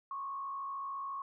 sine tone with frequency modulation, 1100 Hz, C#6, 14 cents flat, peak -37 dBFS, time 0.11-1.22 s, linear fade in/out 2 ms, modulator 53.9 Hz, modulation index 0.6, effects none

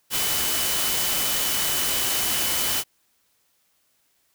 sine tone in noise, 3000 Hz, F#7, 23 cents sharp, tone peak -32 dBFS, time 0.1-2.84 s, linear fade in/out 50 ms, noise white, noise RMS -24 dBFS, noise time 0.1-2.84 s, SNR -11 dB, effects white hiss -67 dBFS RMS until 4.34 s

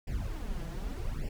brown noise with flanger, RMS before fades -35 dBFS, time 0.07-1.29 s, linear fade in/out 5 ms, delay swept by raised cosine 0.39 to 5.99 ms, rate 0.84 Hz, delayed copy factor +1, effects none

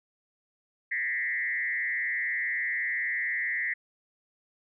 sine tone with frequency modulation, 1943 Hz, B6, 29 cents flat, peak -27 dBFS, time 0.91-3.74 s, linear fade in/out 10 ms, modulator 131 Hz, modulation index 1.3, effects none

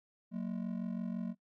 triangle ring-modulated tone, 207.7 Hz, G#3, in tune, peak -30 dBFS, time 0.31-1.35 s, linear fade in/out 50 ms, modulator 23 Hz, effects noise-tail reverb RT60 0.1 s tail -24 dB re dry

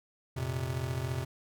square chord, F suspended fourth, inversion none, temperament just, 87.31 / 116.41 / 130.96 Hz, F2 / Bb2 / C3, 0 / -2 / +2 cents, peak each -39 / -38 / -35 dBFS, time 0.36-1.25 s, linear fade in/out 10 ms, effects none

